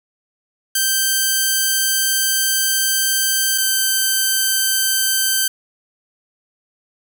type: tone pair in turn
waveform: 5% pulse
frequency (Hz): 1561 / 1552.2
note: G6 / G6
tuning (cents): -8 / -18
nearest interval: unison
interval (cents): 10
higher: first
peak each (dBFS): -4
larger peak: neither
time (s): 0.75-3.58 / 3.58-5.48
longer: first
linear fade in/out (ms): 5
effects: 7-bit